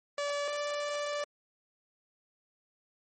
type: tone pair in turn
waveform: sawtooth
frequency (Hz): 576 / 584.4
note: D5 / D5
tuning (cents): -34 / -9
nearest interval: unison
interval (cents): 25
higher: second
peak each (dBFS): -27 / -28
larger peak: first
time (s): 0.18-0.48 / 0.48-1.24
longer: second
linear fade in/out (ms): 2
effects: MP3 32 kbps